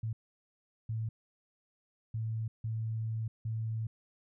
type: tone bursts at uneven times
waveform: sine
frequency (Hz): 111.5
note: A2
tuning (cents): +23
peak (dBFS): -32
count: 5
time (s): 0.03-0.13 / 0.89-1.09 / 2.14-2.48 / 2.64-3.28 / 3.45-3.87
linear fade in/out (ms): 5
effects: none